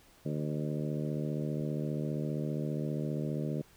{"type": "harmonic tone with a mistuned harmonic", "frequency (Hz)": 75, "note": "D2", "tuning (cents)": 37, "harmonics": [2, 3, 4, 5, 6, 7, 8], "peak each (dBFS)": [-34, -38, -40, -42, -44, -45, -46], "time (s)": [0.25, 3.62], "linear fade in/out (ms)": 10, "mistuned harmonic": 8, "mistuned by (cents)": 26, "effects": ["pink hiss -61 dBFS RMS until 3.76 s"]}